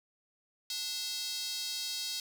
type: tone with high-pass filter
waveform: square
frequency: 293.7 Hz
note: D4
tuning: in tune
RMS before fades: -37 dBFS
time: 0.7-2.2 s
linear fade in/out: 2 ms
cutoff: 4300 Hz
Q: 3
effects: none